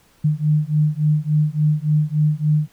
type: beating tone pair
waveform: sine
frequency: 150 / 153.5 Hz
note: D3 / D#3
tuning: +37 / -23 cents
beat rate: 3.5 Hz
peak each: -18 / -18 dBFS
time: 0.24-2.68 s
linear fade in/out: 10 ms
effects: pink hiss -56 dBFS RMS until 2.72 s